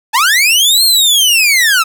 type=linear two-way sweep; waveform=sawtooth; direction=up then down; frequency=820 to 4288 to 1260 Hz; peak=-4 dBFS; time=0.13-1.84 s; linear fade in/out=20 ms; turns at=0.84 s; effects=none